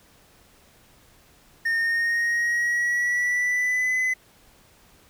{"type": "tone with pitch glide", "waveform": "triangle", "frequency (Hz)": [1831, 2020], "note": ["A#6", "B6"], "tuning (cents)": [-32, 39], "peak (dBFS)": -19, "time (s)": [1.65, 4.14], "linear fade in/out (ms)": 10, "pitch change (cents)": 171, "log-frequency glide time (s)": [1.78, 3.99], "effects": ["pink hiss -56 dBFS RMS until 5.09 s"]}